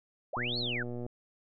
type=linear two-way sweep; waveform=sine; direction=up then down; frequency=468.2 to 4463 to 1379 Hz; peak=-32 dBFS; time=0.33-0.83 s; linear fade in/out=5 ms; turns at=0.58 s
type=click train; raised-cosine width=2 ms; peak=-27 dBFS; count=85; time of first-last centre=0.37-1.064 s; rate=121 Hz
effects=none